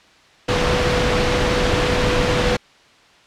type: tone in noise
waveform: sine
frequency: 493.9 Hz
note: B4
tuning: in tune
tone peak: -21 dBFS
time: 0.48-2.57 s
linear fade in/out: 10 ms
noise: pink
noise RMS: -18 dBFS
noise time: 0.48-2.57 s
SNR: -6 dB
effects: white hiss -50 dBFS RMS until 3.26 s + low-pass 4000 Hz 12 dB/octave